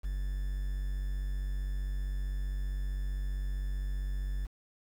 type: tone with quantisation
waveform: triangle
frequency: 47.69 Hz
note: G1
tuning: 47 cents flat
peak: -29 dBFS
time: 0.03-4.47 s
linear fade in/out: 20 ms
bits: 9
effects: none